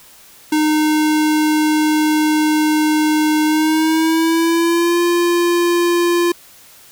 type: tone with pitch glide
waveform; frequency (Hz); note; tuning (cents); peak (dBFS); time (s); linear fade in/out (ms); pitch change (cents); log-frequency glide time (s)
square; 306.8 to 346.4; D#4 to F4; -24 to -14; -13; 0.52-6.32; 5; +210; 3.45-5.01
effects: white hiss -44 dBFS RMS until 6.91 s